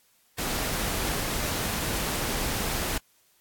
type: noise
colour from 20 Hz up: pink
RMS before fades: -29 dBFS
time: 0.38-2.98 s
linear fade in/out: 5 ms
effects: white hiss -64 dBFS RMS until 3.4 s + AAC 64 kbps